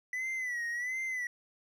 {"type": "tone with vibrato", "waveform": "triangle", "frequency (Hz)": 1975.5, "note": "B6", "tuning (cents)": 0, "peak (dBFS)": -31, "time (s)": [0.13, 1.27], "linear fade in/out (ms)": 2, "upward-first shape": "sine", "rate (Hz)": 1.4, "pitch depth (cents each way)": 94, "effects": []}